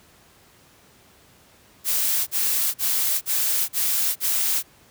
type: noise bursts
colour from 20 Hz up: blue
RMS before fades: -22 dBFS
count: 6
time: 1.84-4.63 s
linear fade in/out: 50 ms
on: 430 ms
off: 42 ms
effects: pink hiss -54 dBFS RMS until 4.9 s + high-pass 60 Hz 12 dB/octave